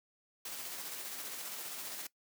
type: noise with tremolo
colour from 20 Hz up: white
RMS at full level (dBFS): -42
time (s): 0.45-2.07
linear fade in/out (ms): 5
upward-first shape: square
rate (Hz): 15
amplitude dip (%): 25
effects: noise-tail reverb RT60 0.1 s tail -20 dB re dry + high-pass 200 Hz 12 dB/octave